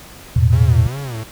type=chord; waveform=sine; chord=E suspended fourth; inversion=none; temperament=equal with one note detuned; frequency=82.41 / 110 / 121.42 Hz; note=E2 / A2 / B2; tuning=0 / 0 / -29 cents; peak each=-14 dBFS; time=0.36-0.87 s; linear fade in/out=5 ms
type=tone with vibrato; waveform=45% pulse; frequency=124.7 Hz; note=B2; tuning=17 cents sharp; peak=-24 dBFS; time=0.52-1.24 s; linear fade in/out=10 ms; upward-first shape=sine; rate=2.6 Hz; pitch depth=220 cents each way
effects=pink hiss -39 dBFS RMS until 1.31 s